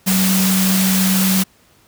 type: tone in noise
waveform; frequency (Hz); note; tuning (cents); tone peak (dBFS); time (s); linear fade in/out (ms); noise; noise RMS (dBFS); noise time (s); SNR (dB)
sine; 189.1; F#3; +38; -14; 0.06-1.44; 20; white; -19; 0.06-1.44; +2
effects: pink hiss -53 dBFS RMS until 1.87 s + high-pass 60 Hz 12 dB/octave